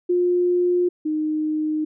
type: tone pair in turn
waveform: sine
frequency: 355.5 / 308.2 Hz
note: F4 / D#4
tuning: +31 / -16 cents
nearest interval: major second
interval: 247 cents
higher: first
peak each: -16 / -20 dBFS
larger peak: first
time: 0.09-0.89 / 1.05-1.85 s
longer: neither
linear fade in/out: 10 ms
effects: none